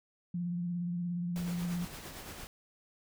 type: tone with vibrato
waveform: sine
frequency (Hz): 174.61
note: F3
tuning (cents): 0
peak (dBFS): -32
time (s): 0.34-1.85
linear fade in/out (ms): 5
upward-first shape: triangle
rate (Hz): 17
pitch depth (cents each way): 38
type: noise with tremolo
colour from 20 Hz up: pink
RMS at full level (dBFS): -44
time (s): 1.36-2.47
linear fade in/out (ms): 0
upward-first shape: sine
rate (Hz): 8.8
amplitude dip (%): 40
effects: none